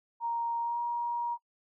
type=tone with pitch glide; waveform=sine; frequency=934 to 948.7 Hz; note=A#5 to A#5; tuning=+3 to +30 cents; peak=-29 dBFS; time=0.2-1.38 s; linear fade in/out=50 ms; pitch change=+27 cents; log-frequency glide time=0.6-0.8 s; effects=noise-tail reverb RT60 0.1 s tail -24 dB re dry